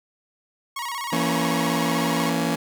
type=tone with vibrato; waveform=sawtooth; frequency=1023 Hz; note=C6; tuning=39 cents flat; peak=-24 dBFS; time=0.76-2.3 s; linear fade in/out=5 ms; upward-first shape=square; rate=16 Hz; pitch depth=120 cents each way
type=chord; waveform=sawtooth; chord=A# diminished; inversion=second; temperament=just; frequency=167.82 / 233.1 / 279.7 Hz; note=E3 / A#3 / C#4; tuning=+31 / 0 / +16 cents; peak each=-22 dBFS; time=1.12-2.56 s; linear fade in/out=10 ms
effects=none